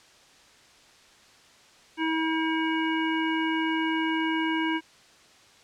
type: harmonic tone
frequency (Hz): 320.9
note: E4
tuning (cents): -46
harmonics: 1 / 3 / 5 / 7 / 9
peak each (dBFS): -26 / -31 / -33 / -34 / -36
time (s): 1.97-4.81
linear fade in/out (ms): 50
effects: white hiss -55 dBFS RMS until 5.63 s + low-pass 6000 Hz 12 dB/octave